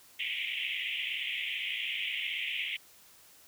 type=band-pass noise; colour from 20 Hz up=white; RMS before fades=-35 dBFS; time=0.19-2.77 s; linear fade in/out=10 ms; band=2000 to 3300 Hz; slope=96 dB/octave; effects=white hiss -58 dBFS RMS until 3.47 s